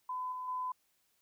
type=tone with level steps; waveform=sine; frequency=1010 Hz; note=B5; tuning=39 cents sharp; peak=-35 / -38 / -34 dBFS; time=0.09-0.72 s; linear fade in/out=5 ms; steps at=0.32 / 0.48 s; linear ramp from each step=2 ms; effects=white hiss -75 dBFS RMS until 1.21 s